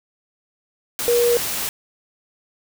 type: tone in noise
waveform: sine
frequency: 477.2 Hz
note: A#4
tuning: 41 cents sharp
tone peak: -14 dBFS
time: 1.08-1.37 s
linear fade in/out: 0 ms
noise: white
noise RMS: -25 dBFS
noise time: 0.99-1.69 s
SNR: +8 dB
effects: none